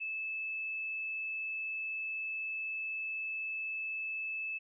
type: tone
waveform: sine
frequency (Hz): 2616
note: E7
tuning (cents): -14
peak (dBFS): -35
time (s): 0-4.59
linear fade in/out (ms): 20
effects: none